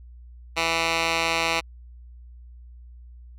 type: tone with band-pass filter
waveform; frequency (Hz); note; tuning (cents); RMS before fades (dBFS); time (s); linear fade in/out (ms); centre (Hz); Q
10% pulse; 165.1; E3; +3; -24; 0.56-1.61; 20; 2700; 0.95
effects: added 60 Hz sine -42 dBFS peak until 3.38 s